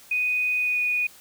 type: tone with pitch glide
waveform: sine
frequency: 2489 to 2469 Hz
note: D#7 to D#7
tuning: 0 to -14 cents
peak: -21 dBFS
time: 0.11-1.07 s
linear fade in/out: 5 ms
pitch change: -14 cents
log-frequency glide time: 0.58-0.79 s
effects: white hiss -50 dBFS RMS until 1.2 s